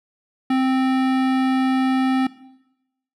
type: tone with hard clipping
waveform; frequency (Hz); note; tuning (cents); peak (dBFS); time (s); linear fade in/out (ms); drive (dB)
sine; 261.5; C4; -1; -18; 0.5-2.27; 5; 18
effects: noise-tail reverb RT60 0.9 s tail -18 dB re dry